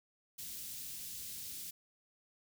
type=band-stop noise; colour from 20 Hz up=white; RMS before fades=-45 dBFS; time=0.38-1.71 s; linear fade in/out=10 ms; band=210 to 3600 Hz; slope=12 dB/octave; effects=none